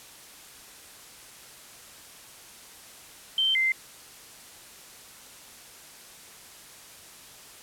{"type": "tone pair in turn", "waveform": "sine", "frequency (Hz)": [3116, 2080], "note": ["G7", "C7"], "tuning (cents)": [-11, -11], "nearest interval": "perfect fifth", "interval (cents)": 700, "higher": "first", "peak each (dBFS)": -21, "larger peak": "neither", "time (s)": [[3.38, 3.55], [3.55, 3.72]], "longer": "neither", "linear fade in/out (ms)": 2, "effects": ["white hiss -48 dBFS RMS until 7.62 s", "low-pass 12000 Hz 12 dB/octave"]}